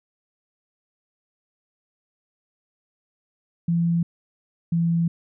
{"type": "tone pair in turn", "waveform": "sine", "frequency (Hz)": [169.3, 168.03], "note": ["E3", "E3"], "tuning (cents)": [46, 33], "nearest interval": "unison", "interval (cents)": 13, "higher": "first", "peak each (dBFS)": -18, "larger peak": "neither", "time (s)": [[3.68, 4.03], [4.72, 5.08]], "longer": "second", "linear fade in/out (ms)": 5, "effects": []}